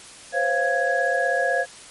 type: tone cluster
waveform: sine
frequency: 506 / 542 / 696 / 1664 Hz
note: B4 / C#5 / F5 / G#6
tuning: +42 / -39 / -6 / +3 cents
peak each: -27 / -25 / -24 / -23 dBFS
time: 0.32-1.66 s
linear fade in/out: 50 ms
effects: white hiss -43 dBFS RMS until 1.9 s + MP3 48 kbps